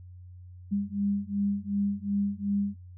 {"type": "beating tone pair", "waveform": "sine", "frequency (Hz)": [200, 202.7], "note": ["G3", "G#3"], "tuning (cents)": [35, -42], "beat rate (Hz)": 2.7, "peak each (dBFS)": -29, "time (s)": [0.71, 2.76], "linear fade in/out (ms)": 20, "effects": ["added 90 Hz sine -44 dBFS peak until 2.97 s"]}